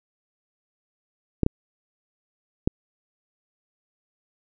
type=clicks; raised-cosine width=3 ms; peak=-6 dBFS; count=3; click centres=1.433 / 1.464 / 2.675 s; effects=none